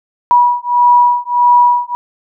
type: beating tone pair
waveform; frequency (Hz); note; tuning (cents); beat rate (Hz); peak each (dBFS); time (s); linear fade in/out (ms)
sine; 970 / 971.6; B5 / B5; -31 / -29; 1.6; -10; 0.31-1.95; 0
effects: none